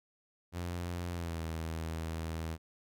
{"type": "tone with pitch glide", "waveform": "sawtooth", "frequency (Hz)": [87.4, 81.08], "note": ["F2", "E2"], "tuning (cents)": [2, -28], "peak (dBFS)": -32, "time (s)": [0.52, 2.58], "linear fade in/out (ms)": 50, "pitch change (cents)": -130, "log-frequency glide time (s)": [1.11, 1.43], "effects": []}